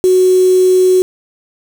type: tone with quantisation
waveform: sine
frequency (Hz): 370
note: F#4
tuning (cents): 0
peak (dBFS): -6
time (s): 0.04-1.02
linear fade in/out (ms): 0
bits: 4
effects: none